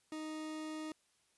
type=tone; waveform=40% pulse; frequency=311.1 Hz; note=D#4; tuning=in tune; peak=-40 dBFS; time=0.12-0.92 s; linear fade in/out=2 ms; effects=white hiss -74 dBFS RMS until 1.37 s + resampled to 24000 Hz